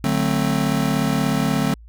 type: chord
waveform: square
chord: D dominant seventh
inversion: none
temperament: just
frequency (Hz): 146.83 / 183.54 / 220.2 / 264.3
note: D3 / F#3 / A3 / C4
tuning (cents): 0 / -14 / +2 / +18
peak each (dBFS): -24 / -25 / -24 / -24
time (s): 0.04-1.74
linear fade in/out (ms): 2
effects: added 56 Hz sine -40 dBFS peak until 1.88 s